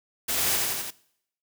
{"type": "noise with echo", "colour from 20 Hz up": "white", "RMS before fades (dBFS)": -27, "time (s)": [0.28, 0.56], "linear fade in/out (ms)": 10, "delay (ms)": 87, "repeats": 4, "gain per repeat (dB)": -2, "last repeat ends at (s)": 0.908, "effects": ["noise-tail reverb RT60 0.7 s tail -21 dB re dry"]}